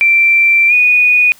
sine tone with pitch glide, 2349 to 2469 Hz, D7 to D#7, 0 to -14 cents, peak -6 dBFS, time 0.01-1.32 s, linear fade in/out 0 ms, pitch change +86 cents, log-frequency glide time 0.68-0.73 s, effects white hiss -44 dBFS RMS until 1.39 s

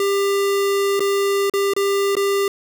square tone with dropouts, 397.7 Hz, G4, 25 cents sharp, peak -17 dBFS, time 0-2.48 s, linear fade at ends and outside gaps 2 ms, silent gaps 0.995-1.004 / 1.498-1.537 / 1.736-1.764 / 2.153-2.167 s, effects none

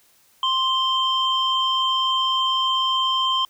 sine tone pair together, 1046.5 / 3136 Hz, C6 / G7, 0 / 0 cents, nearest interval octave + perfect fifth, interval 1900 cents, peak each -20 dBFS, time 0.43-3.45 s, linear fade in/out 2 ms, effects tanh soft clip ceiling -12 dBFS + white hiss -58 dBFS RMS until 3.49 s

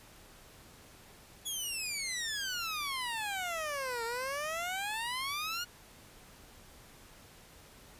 15% pulse exponential two-way sweep, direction down then up, 3417 to 453.5 to 1455 Hz, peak -28 dBFS, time 1.45-5.65 s, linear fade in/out 20 ms, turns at 4.04 s, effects pink hiss -56 dBFS RMS until 7.99 s + resampled to 32000 Hz

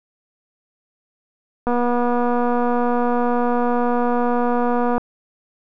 click train, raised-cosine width 1 ms, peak -8 dBFS, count 802, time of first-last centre 1.67-4.98 s, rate 242 Hz, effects none

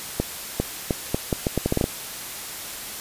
accelerating click train, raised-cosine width 2 ms, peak -7 dBFS, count 12, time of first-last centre 0.2-1.841 s, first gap 400 ms, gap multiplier 0.77, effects white hiss -34 dBFS RMS until 3 s + resampled to 32000 Hz

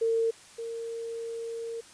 sine tone pair in turn, 454.8 / 459.8 Hz, A#4 / A#4, -43 / -24 cents, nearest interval unison, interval 19 cents, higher second, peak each -23 / -33 dBFS, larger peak first, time 0.01-0.31 / 0.58-1.81 s, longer second, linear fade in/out 10 ms, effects white hiss -52 dBFS RMS until 1.93 s + resampled to 22050 Hz

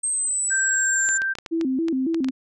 sine exponential sweep, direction down, 8372 to 7190 Hz, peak -21 dBFS, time 0.03-1.18 s, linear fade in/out 10 ms
sine tone, 1568 Hz, G6, in tune, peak -21 dBFS, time 0.5-1.34 s, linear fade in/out 20 ms
clicks, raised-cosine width 0.2 ms, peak -16 dBFS, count 10, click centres 1.089 / 1.219 / 1.353 / 1.386 / 1.462 / 1.612 / 1.884 / 2.145 / 2.245 / 2.286 s
sine tone with vibrato, 293.6 Hz, D4, in tune, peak -20 dBFS, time 1.51-2.31 s, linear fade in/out 20 ms, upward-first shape square, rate 3.6 Hz, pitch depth 200 cents each way
effects none

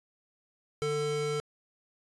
square tone pair together, 148.53 / 445.1 Hz, D3 / A4, +20 / +20 cents, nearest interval octave + perfect fifth, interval 1900 cents, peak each -36 / -31 dBFS, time 0.82-1.4 s, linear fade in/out 0 ms, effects resampled to 22050 Hz

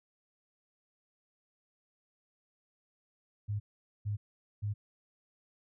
sine tone bursts, 103.7 Hz, G#2, 2 cents flat, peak -31 dBFS, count 3, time 3.48-4.74 s, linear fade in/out 20 ms, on 120 ms, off 450 ms, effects none

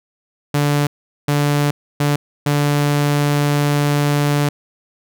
sawtooth tone bursts at uneven times, 145.4 Hz, D3, 17 cents flat, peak -10 dBFS, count 4, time 0.54-0.87 / 1.28-1.71 / 2-2.16 / 2.46-4.49 s, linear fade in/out 5 ms, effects none

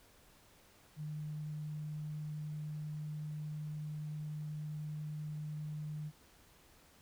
sine tone, 151.7 Hz, D#3, 44 cents flat, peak -39 dBFS, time 0.96-6.12 s, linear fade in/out 50 ms, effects pink hiss -64 dBFS RMS until 7.01 s

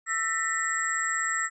sine tone cluster, 1325 / 1800 / 1956 / 7640 Hz, E6 / A6 / B6 / A#8, +9 / +39 / -17 / +42 cents, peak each -31 dBFS, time 0.06-1.5 s, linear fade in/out 50 ms, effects none

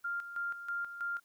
sine tone with tremolo, 1396.9 Hz, F6, in tune, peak -33 dBFS, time 0.04-1.2 s, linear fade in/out 10 ms, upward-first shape square, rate 3.1 Hz, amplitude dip 65%, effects white hiss -71 dBFS RMS until 1.24 s

